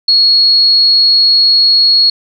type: tone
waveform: sine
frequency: 4326 Hz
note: C#8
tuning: 43 cents flat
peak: -5 dBFS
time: 0.08-2.1 s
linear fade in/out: 5 ms
effects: none